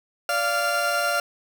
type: tone cluster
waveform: 40% pulse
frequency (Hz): 581 / 691 / 1392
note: D5 / F5 / F6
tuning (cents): -19 / -19 / -6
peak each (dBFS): -27 / -26 / -23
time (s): 0.29-1.2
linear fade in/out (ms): 2
effects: none